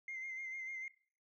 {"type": "tone with vibrato", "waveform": "sine", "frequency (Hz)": 2092, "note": "C7", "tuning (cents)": -1, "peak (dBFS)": -40, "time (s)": [0.08, 0.88], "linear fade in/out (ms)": 2, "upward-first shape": "sine", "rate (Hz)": 6.7, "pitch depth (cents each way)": 34, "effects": ["noise-tail reverb RT60 0.5 s tail -22 dB re dry", "tanh soft clip ceiling -38 dBFS"]}